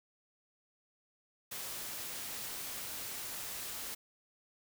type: noise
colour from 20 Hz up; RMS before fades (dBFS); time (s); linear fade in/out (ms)
white; -42; 1.51-3.95; 10
effects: none